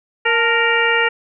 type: harmonic tone with a mistuned harmonic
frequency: 466.1 Hz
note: A#4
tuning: in tune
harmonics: 1 / 2 / 3 / 4 / 5 / 6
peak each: -20 / -22 / -20 / -18 / -21 / -22 dBFS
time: 0.25-1.09 s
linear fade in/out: 10 ms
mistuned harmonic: 2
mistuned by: -84 cents
effects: none